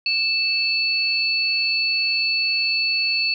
sine tone pair together, 2637 / 4435 Hz, E7 / C#8, 0 / 0 cents, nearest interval major sixth, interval 900 cents, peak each -21 dBFS, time 0.06-3.34 s, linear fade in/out 2 ms, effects none

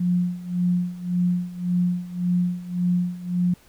sine tone with tremolo, 177.9 Hz, F3, 32 cents sharp, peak -17 dBFS, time 0-3.54 s, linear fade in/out 5 ms, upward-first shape sine, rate 1.8 Hz, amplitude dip 85%, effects pink hiss -55 dBFS RMS until 3.68 s

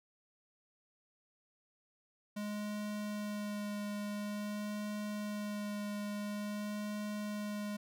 square tone with vibrato, 207.7 Hz, G#3, in tune, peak -38 dBFS, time 2.36-7.77 s, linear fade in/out 10 ms, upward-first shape sine, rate 0.48 Hz, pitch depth 12 cents each way, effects none

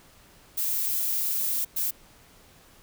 violet noise bursts at uneven times, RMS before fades -27 dBFS, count 2, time 0.57-1.65 / 1.76-1.91 s, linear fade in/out 10 ms, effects pink hiss -55 dBFS RMS until 2.82 s

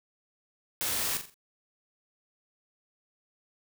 white noise with echo, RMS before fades -31 dBFS, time 0.81-1.17 s, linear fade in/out 0 ms, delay 43 ms, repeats 4, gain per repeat -8 dB, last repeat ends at 1.342 s, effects none

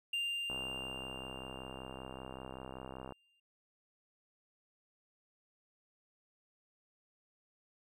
triangle tone with exponential decay, 2794 Hz, F7, in tune, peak -31 dBFS, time 0.13-3.4 s, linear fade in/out 5 ms, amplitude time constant 710 ms
click train, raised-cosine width 1 ms, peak -31 dBFS, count 172, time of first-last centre 0.5-3.123 s, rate 65.2 Hz
effects none

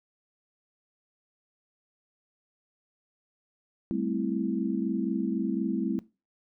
sine chord, A minor seventh, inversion third, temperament equal, 196 / 220 / 261.6 / 329.6 Hz, G3 / A3 / C4 / E4, 0 / 0 / 0 / 0 cents, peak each -32 dBFS, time 3.91-5.99 s, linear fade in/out 0 ms, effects noise-tail reverb RT60 0.3 s tail -21 dB re dry

